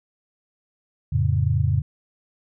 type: chord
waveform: sine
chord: F augmented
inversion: none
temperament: equal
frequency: 87.31 / 110 / 138.59 Hz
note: F2 / A2 / C#3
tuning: 0 / 0 / 0 cents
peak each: -22 dBFS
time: 1.12-1.82 s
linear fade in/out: 10 ms
effects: none